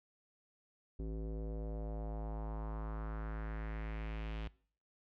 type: tone with low-pass filter sweep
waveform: square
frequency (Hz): 54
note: A1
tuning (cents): -32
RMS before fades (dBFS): -41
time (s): 0.99-4.48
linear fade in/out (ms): 5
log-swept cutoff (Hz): 360 to 3100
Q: 2.3
effects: noise-tail reverb RT60 0.5 s tail -22 dB re dry